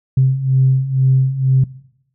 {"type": "beating tone pair", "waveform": "sine", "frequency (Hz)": [130.5, 132.6], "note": ["C3", "C3"], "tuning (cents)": [-4, 23], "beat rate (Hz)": 2.1, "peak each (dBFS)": [-16, -11], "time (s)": [0.17, 1.64], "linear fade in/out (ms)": 5, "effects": ["noise-tail reverb RT60 0.8 s tail -21 dB re dry", "tanh soft clip ceiling -3 dBFS"]}